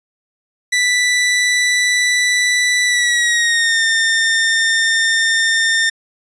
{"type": "tone with pitch glide", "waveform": "sawtooth", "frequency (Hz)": [1975.5, 1811.5], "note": ["B6", "A6"], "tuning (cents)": [0, 50], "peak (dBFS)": -9, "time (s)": [0.72, 5.9], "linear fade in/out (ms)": 10, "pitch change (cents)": -150, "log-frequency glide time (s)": [2.85, 3.83], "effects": ["resampled to 22050 Hz"]}